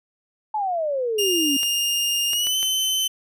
sine exponential sweep, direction down, 880 to 270 Hz, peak -21 dBFS, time 0.54-1.57 s, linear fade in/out 5 ms
sawtooth tone with pitch glide, 2821 to 3059 Hz, F7 to G7, +17 to -43 cents, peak -17 dBFS, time 1.18-3.08 s, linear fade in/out 10 ms, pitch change +140 cents, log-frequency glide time 2.3-2.56 s
clicks, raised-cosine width 0.2 ms, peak -16 dBFS, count 4, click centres 1.632 / 2.333 / 2.47 / 2.629 s
effects none

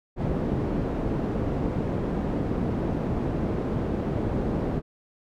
white low-pass noise, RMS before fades -27 dBFS, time 0.16-4.82 s, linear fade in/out 50 ms, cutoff 340 Hz, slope 12 dB/octave, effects none

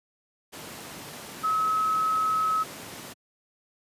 sine tone in noise, 1285 Hz, E6, 45 cents flat, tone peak -22 dBFS, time 1.43-2.64 s, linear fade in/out 20 ms, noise pink, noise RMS -40 dBFS, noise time 0.52-3.14 s, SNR +15 dB, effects high-pass 150 Hz 12 dB/octave + resampled to 32000 Hz

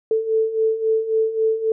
sine beating tone pair, 440 / 443.7 Hz, A4 / A4, 0 / +14 cents, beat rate 3.7 Hz, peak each -23 / -18 dBFS, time 0.11-1.72 s, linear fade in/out 2 ms, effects none

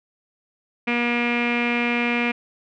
sawtooth tone with low-pass filter, 239.2 Hz, A#3, 45 cents sharp, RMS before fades -22 dBFS, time 0.87-2.32 s, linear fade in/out 10 ms, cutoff 2400 Hz, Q 7.8, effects none

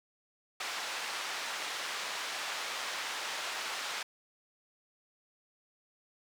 pink band-pass noise, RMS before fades -38 dBFS, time 0.6-4.03 s, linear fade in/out 5 ms, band 950 to 5800 Hz, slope 12 dB/octave, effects none

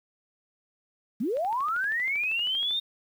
sine linear sweep, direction up, 188.3 to 3700 Hz, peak -25 dBFS, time 1.2-2.8 s, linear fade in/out 10 ms
click train, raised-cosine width 0.3 ms, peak -29 dBFS, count 18, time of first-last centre 1.37-2.709 s, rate 12.7 Hz
effects 9-bit

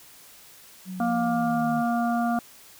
sine exponential sweep, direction down, 187.9 to 154.7 Hz, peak -32 dBFS, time 0.85-1.84 s, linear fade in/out 50 ms
harmonic tone, 235.5 Hz, A#3, 18 cents sharp, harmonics 1 / 3 / 5 / 6, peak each -24 / -26 / -34 / -35 dBFS, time 1-2.39 s, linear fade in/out 2 ms
effects white hiss -50 dBFS RMS until 2.79 s

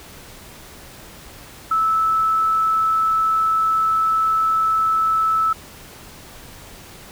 sine tone, 1309 Hz, E6, 13 cents flat, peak -15 dBFS, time 1.71-5.53 s, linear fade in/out 5 ms, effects pink hiss -41 dBFS RMS until 7.11 s

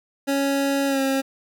25% pulse tone with pitch glide, 277.2 to 269.5 Hz, C#4 to C#4, 0 to -49 cents, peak -16 dBFS, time 0.27-1.22 s, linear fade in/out 20 ms, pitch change -49 cents, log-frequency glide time 0.87-1 s, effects none

